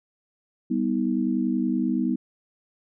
sine chord, G augmented, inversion none, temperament equal with one note detuned, 196 / 246.9 / 317.1 Hz, G3 / B3 / D#4, 0 / 0 / +33 cents, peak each -27 / -24 / -27 dBFS, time 0.7-2.16 s, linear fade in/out 10 ms, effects none

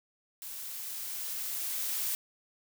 blue noise with level ramp, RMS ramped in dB -42 to -32 dBFS, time 0.42-2.15 s, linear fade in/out 0 ms, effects none

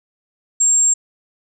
sine tone, 7459 Hz, A#8, in tune, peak -11 dBFS, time 0.6-0.94 s, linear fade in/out 10 ms, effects none

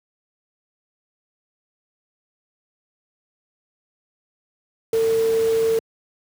sine tone in noise, 450 Hz, A4, 39 cents sharp, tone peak -16 dBFS, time 4.93-5.79 s, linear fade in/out 2 ms, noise pink, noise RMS -34 dBFS, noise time 4.93-5.79 s, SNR +15 dB, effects high-pass 100 Hz 12 dB/octave

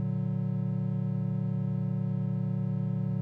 triangle chord, Bb augmented, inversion none, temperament equal, 116.54 / 146.83 / 185 Hz, Bb2 / D3 / F#3, 0 / 0 / 0 cents, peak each -30 dBFS, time 0-3.21 s, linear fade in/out 0 ms, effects none

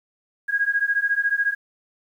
sine beating tone pair, 1633 / 1647 Hz, G#6 / G#6, -30 / -15 cents, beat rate 14 Hz, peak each -22 dBFS, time 0.48-1.55 s, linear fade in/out 20 ms, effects 9-bit

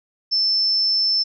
sine tone, 5300 Hz, E8, 9 cents sharp, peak -16 dBFS, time 0.31-1.24 s, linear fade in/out 20 ms, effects none

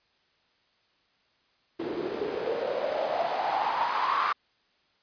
white noise with band-pass filter sweep, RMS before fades -29 dBFS, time 1.79-4.33 s, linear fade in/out 10 ms, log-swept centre 330 to 1200 Hz, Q 6.4, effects white hiss -68 dBFS RMS until 5.02 s + resampled to 11025 Hz

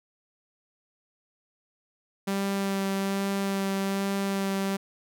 sawtooth tone with vibrato, 196 Hz, G3, in tune, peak -22 dBFS, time 2.27-4.77 s, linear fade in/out 10 ms, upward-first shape sine, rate 1.2 Hz, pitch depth 11 cents each way, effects none

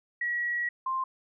sine tone pair in turn, 1919 / 1049.4 Hz, A#6 / C6, +50 / +5 cents, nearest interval minor seventh, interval 1045 cents, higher first, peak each -27 / -27 dBFS, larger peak neither, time 0.21-0.69 / 0.86-1.04 s, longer first, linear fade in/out 5 ms, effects none

